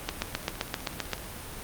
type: two click trains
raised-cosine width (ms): 0.2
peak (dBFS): -10 / -24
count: 9 / 14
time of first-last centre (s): 0.09-1.133 / 0.43-1.242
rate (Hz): 7.67 / 16
effects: pink hiss -40 dBFS RMS until 1.63 s + Opus 32 kbps